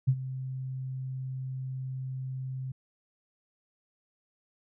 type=tone with ADSR envelope; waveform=sine; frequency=130.81 Hz; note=C3; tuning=in tune; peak=-18 dBFS; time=0.07-2.72 s; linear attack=17 ms; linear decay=60 ms; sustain=-15 dB; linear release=7 ms; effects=none